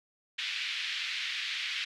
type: band-pass noise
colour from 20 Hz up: white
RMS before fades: -35 dBFS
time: 0.38-1.85 s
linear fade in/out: 10 ms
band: 1900 to 3700 Hz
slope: 24 dB/octave
effects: none